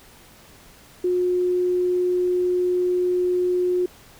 sine tone, 360 Hz, F#4, 47 cents flat, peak -18 dBFS, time 1.04-3.86 s, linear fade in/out 5 ms, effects pink hiss -49 dBFS RMS until 4.19 s

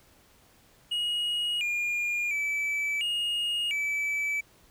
triangle tone with pitch steps, 2888 / 2417 / 2307 / 2859 / 2305 Hz, F#7 / D7 / D7 / F7 / D7, -43 / +49 / -31 / +40 / -33 cents, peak -25 dBFS, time 0.91-4.41 s, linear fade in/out 10 ms, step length 700 ms, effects pink hiss -60 dBFS RMS until 4.7 s

